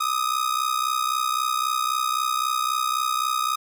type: ring-modulated tone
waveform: 45% pulse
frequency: 1244.5 Hz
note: D#6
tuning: in tune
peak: -19 dBFS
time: 0-3.56 s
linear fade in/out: 10 ms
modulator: 31.9 Hz
effects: none